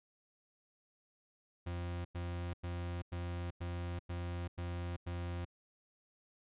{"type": "tone bursts", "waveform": "40% pulse", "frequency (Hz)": 87.2, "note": "F2", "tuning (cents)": -2, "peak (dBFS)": -37, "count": 8, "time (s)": [1.66, 5.452], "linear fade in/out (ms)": 10, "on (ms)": 390, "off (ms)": 96, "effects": ["resampled to 8000 Hz"]}